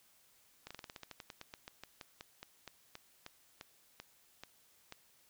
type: slowing click train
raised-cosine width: 0.2 ms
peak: -29 dBFS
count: 25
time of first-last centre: 0.67-4.924 s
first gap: 36 ms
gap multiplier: 1.12
effects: white hiss -68 dBFS RMS until 5.29 s